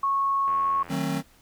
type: tone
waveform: sine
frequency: 1100 Hz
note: C#6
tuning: 14 cents flat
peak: -21 dBFS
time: 0.03-0.83 s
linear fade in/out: 5 ms
type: click train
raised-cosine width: 0.5 ms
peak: -27 dBFS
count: 41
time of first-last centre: 0.48-0.949 s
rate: 85.3 Hz
type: chord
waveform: square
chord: D# diminished seventh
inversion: none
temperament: just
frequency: 155.56 / 186.68 / 224 / 268.8 Hz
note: D#3 / F#3 / A3 / C4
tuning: 0 / +16 / +31 / +47 cents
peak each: -31 / -32 / -35 / -30 dBFS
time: 0.88-1.23 s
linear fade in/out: 50 ms
effects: pink hiss -58 dBFS RMS until 1.41 s